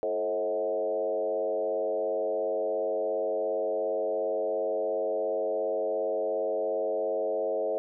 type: tone with frequency modulation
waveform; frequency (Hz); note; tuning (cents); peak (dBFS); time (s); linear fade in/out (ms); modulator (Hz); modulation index
sine; 536; C5; +42; -26; 0.03-7.78; 0; 97.2; 1.4
effects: none